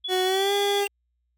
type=tone with tremolo; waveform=sine; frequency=3400 Hz; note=G#7; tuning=40 cents sharp; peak=-27 dBFS; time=0.04-0.81 s; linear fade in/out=10 ms; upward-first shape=sine; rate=14 Hz; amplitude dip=35%
type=tone with pitch glide; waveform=30% pulse; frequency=370 to 403.5 Hz; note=F#4 to G#4; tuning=0 to -50 cents; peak=-19 dBFS; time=0.08-0.88 s; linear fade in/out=50 ms; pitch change=+150 cents; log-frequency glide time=0.24-0.53 s
type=tone with exponential growth; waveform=square; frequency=2757 Hz; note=F7; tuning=23 cents flat; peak=-26 dBFS; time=0.75-0.87 s; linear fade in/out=0 ms; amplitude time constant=24 ms
effects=added 60 Hz sine -70 dBFS peak until 1.37 s